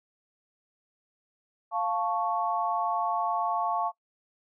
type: chord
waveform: sine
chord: F augmented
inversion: none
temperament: equal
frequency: 698.5 / 880 / 1108.7 Hz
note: F5 / A5 / C#6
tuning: 0 / 0 / 0 cents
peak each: -30 dBFS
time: 1.71-3.92 s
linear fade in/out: 50 ms
effects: noise-tail reverb RT60 0.1 s tail -21 dB re dry